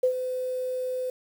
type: tone with ADSR envelope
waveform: sine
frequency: 508 Hz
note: B4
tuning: 49 cents sharp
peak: -17 dBFS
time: 0.03-1.1 s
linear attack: 7 ms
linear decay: 90 ms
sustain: -10 dB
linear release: 3 ms
effects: 8-bit